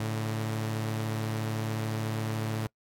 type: tone pair together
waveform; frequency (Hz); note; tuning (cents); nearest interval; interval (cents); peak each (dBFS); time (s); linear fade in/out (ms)
sawtooth; 110 / 143.85; A2 / D3; 0 / -36; perfect fourth; 464; -26 / -35; 0-2.67; 5
effects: noise-tail reverb RT60 0.1 s tail -25 dB re dry + AAC 64 kbps